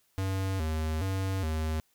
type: tone with vibrato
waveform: square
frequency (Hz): 86.8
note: F2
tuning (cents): -10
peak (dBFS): -29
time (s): 0.18-1.8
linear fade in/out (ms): 0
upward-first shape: square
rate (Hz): 1.2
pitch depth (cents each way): 170
effects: white hiss -70 dBFS RMS until 1.94 s